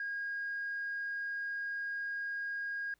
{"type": "tone", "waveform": "sine", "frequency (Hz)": 1631, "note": "G#6", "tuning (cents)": -32, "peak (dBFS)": -34, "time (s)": [0, 2.94], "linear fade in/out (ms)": 2, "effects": ["tanh soft clip ceiling -31 dBFS", "pink hiss -75 dBFS RMS until 2.99 s"]}